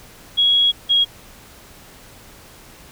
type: tone pair in turn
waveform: sine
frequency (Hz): 3322 / 3293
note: G#7 / G#7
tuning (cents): 0 / -15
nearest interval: unison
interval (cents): 15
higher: first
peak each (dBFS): -12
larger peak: neither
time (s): 0.37-0.72 / 0.89-1.05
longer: first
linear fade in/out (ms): 20
effects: pink hiss -44 dBFS RMS until 2.91 s